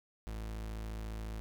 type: tone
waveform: 40% pulse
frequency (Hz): 54.3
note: A1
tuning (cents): -22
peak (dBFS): -38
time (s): 0.27-1.4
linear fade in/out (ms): 0
effects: none